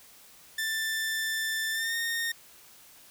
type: tone with pitch glide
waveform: sawtooth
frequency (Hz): 1773 to 1840.8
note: A6 to A#6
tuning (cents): +13 to -22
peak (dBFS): -25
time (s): 0.58-2.32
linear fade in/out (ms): 5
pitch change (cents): +65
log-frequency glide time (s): 1.72-1.95
effects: white hiss -54 dBFS RMS until 3.1 s